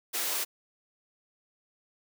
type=high-pass noise; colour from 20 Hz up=white; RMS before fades=-31 dBFS; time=0.13-0.45 s; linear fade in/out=20 ms; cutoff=310 Hz; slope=24 dB/octave; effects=none